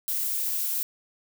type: noise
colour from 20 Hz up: violet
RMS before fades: -28 dBFS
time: 0.08-0.83 s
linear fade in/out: 0 ms
effects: none